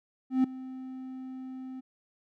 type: tone with ADSR envelope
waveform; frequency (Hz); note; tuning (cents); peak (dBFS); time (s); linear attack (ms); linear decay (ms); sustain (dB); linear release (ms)
triangle; 259.7; C4; -13; -17; 0.3-1.81; 140; 5; -19; 17
effects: none